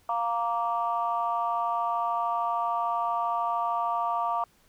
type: chord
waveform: sine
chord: Bb major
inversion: second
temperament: just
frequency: 699.2 / 932.3 / 1165.4 Hz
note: F5 / Bb5 / D6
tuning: +2 / 0 / -14 cents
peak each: -29 dBFS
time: 0.09-4.44 s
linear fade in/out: 2 ms
effects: tanh soft clip ceiling -15 dBFS + pink hiss -63 dBFS RMS until 4.68 s